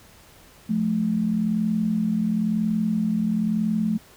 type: tone pair together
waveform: sine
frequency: 176.51 / 217.5 Hz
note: F3 / A3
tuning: +19 / -20 cents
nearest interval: major third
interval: 361 cents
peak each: -26 / -21 dBFS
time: 0.69-3.98 s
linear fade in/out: 10 ms
effects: pink hiss -51 dBFS RMS until 4.16 s